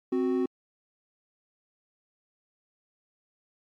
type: tone pair together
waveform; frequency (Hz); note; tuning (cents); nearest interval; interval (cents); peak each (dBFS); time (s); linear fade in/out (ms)
triangle; 261.2 / 369.4; C4 / F#4; -3 / -3; tritone; 600; -25; 0.12-0.46; 5
effects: AAC 64 kbps

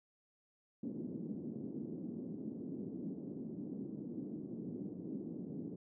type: band-pass noise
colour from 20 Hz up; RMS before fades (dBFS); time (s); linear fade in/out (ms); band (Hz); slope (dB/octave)
pink; -44; 0.83-5.76; 5; 190 to 320; 24
effects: none

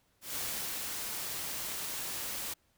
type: noise with ADSR envelope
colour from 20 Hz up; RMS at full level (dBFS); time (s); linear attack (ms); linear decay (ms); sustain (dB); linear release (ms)
white; -36; 0.21-2.54; 150; 500; -2; 11
effects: pink hiss -72 dBFS RMS until 2.77 s

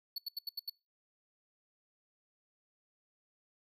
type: tone bursts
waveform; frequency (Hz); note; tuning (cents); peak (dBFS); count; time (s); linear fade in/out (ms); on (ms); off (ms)
square; 4435; C#8; 0; -36; 6; 0.16-0.698; 5; 23; 80
effects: noise-tail reverb RT60 0.3 s tail -25 dB re dry

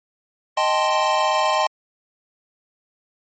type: chord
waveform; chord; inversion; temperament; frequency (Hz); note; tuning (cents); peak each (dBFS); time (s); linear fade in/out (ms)
square; A half-diminished seventh; second; equal; 622.3 / 784 / 880 / 1046.5; Eb5 / G5 / A5 / C6; 0 / 0 / 0 / 0; -23 / -24 / -24 / -22; 0.57-1.67; 5
effects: low-pass 6000 Hz 12 dB/octave + MP3 32 kbps

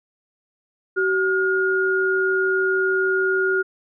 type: tone pair together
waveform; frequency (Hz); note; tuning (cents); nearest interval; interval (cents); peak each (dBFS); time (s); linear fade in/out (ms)
sine; 379.7 / 1427; F#4 / F6; +45 / +37; octave + major seventh; 2292; -20; 0.96-3.63; 20
effects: none

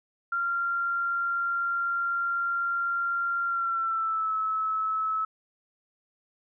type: tone with pitch glide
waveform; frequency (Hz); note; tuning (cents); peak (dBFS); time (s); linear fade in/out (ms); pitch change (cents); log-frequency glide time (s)
sine; 1384 to 1298.8; F6 to E6; -16 to -26; -25; 0.32-5.25; 5; -110; 3.46-4.34
effects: none

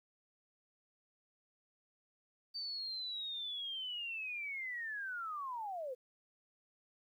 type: linear sweep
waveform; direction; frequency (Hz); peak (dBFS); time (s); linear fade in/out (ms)
sine; down; 4619 to 480; -39; 2.54-5.95; 20
effects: 12-bit

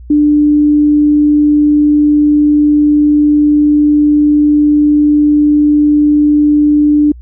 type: tone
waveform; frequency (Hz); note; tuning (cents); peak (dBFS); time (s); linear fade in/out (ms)
sine; 296.4; D4; +16; -5; 0.1-7.12; 5
effects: added 60 Hz sine -29 dBFS peak until 7.21 s

